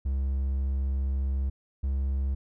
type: tone pair in turn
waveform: triangle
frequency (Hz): 67.3 / 67.6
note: C2 / C#2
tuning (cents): +49 / -43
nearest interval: unison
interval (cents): 8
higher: second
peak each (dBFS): -23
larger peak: neither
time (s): 0.05-1.5 / 1.83-2.35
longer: first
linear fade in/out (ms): 10
effects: none